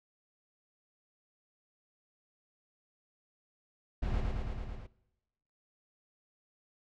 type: noise with echo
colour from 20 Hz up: brown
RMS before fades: -33 dBFS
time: 4.02-4.21 s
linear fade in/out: 10 ms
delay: 110 ms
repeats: 6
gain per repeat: -2 dB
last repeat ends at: 4.87 s
effects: noise-tail reverb RT60 1.0 s tail -22 dB re dry + low-pass 4000 Hz 12 dB/octave